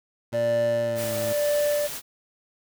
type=tone with pitch glide; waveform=20% pulse; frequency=116.54 to 108.74 Hz; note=A#2 to A2; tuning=0 to -20 cents; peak=-27 dBFS; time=0.32-1.33 s; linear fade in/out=10 ms; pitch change=-120 cents; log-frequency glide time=0.83-1.13 s
type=tone with tremolo; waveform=triangle; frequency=587.3 Hz; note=D5; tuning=in tune; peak=-18 dBFS; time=0.33-1.88 s; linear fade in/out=20 ms; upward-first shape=sine; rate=1 Hz; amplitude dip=55%
type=noise; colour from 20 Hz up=white; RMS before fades=-34 dBFS; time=0.95-2.02 s; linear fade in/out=50 ms
effects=none